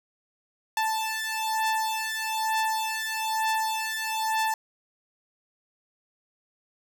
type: beating tone pair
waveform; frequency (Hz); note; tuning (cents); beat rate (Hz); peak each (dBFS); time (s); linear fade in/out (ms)
sawtooth; 880 / 881.1; A5 / A5; 0 / +2; 1.1; -25; 0.77-4.54; 2
effects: none